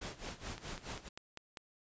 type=noise with tremolo; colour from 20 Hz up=pink; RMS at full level=-42 dBFS; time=0.01-1.09 s; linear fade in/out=10 ms; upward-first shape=sine; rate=4.7 Hz; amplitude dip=85%
type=click train; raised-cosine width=0.2 ms; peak=-28 dBFS; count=6; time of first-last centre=0.58-1.572 s; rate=5.04 Hz
effects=resampled to 16000 Hz